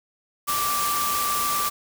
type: tone in noise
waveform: sine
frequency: 1171 Hz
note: D6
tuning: 5 cents flat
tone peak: -24 dBFS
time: 0.47-1.7 s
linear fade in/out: 20 ms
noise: white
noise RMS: -27 dBFS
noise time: 0.47-1.7 s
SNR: 0 dB
effects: none